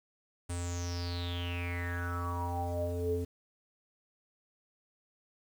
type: tone with low-pass filter sweep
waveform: square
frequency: 87.31 Hz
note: F2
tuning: in tune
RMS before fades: -35 dBFS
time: 0.49-3.25 s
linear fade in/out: 10 ms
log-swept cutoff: 9000 to 370 Hz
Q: 10
effects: 9-bit